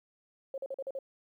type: tone bursts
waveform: sine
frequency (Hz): 540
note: C#5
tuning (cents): -45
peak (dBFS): -34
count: 6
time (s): 0.54-0.989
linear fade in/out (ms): 2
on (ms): 39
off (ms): 43
effects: 12-bit